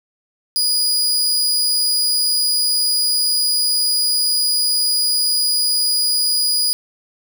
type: tone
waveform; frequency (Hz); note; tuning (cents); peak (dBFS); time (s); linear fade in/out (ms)
sawtooth; 4909; D#8; -24; -12; 0.56-6.73; 0
effects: none